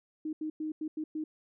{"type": "tone bursts at uneven times", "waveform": "sine", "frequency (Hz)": 310.4, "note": "D#4", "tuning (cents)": -4, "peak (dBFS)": -32, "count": 6, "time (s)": [[0.25, 0.33], [0.41, 0.5], [0.6, 0.72], [0.81, 0.88], [0.97, 1.04], [1.15, 1.24]], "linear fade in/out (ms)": 5, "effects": []}